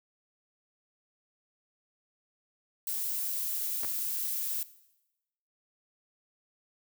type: noise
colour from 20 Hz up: violet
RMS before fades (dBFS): -33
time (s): 2.87-4.63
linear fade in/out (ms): 2
type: clicks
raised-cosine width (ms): 0.5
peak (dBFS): -26 / -25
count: 2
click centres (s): 3.835 / 3.847
effects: noise-tail reverb RT60 0.9 s tail -17 dB re dry